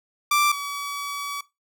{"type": "tone pair in turn", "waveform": "sawtooth", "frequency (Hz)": [1174.7, 1140.6], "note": ["D6", "C#6"], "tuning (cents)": [0, 49], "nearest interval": "minor second", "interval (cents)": 51, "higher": "first", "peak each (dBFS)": [-14, -25], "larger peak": "first", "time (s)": [[0.31, 0.52], [0.52, 1.41]], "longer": "second", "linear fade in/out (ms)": 5, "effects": ["noise-tail reverb RT60 0.2 s tail -17 dB re dry"]}